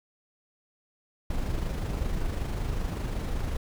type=noise with amplitude modulation; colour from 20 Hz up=brown; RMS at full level=-28 dBFS; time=1.3-3.57 s; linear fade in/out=5 ms; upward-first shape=sine; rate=25.3 Hz; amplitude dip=40%; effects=none